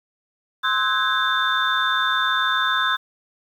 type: tone cluster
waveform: sine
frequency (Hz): 1047 / 1294 / 1507 / 1647 / 3569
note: C6 / E6 / F#6 / G#6 / A7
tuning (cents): +1 / -32 / +31 / -15 / +24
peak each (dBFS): -24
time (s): 0.63-2.97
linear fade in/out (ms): 20
effects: tanh soft clip ceiling -8 dBFS + 8-bit